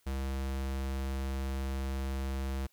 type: tone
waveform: square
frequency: 67 Hz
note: C2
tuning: 42 cents sharp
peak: -33 dBFS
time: 0.06-2.67 s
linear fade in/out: 10 ms
effects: white hiss -70 dBFS RMS until 2.72 s